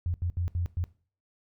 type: tone bursts at uneven times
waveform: sine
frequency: 87.31 Hz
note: F2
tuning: in tune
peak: -26 dBFS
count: 5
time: 0.06-0.14 / 0.22-0.3 / 0.37-0.48 / 0.55-0.66 / 0.77-0.84 s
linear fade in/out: 0 ms
effects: noise-tail reverb RT60 0.4 s tail -18 dB re dry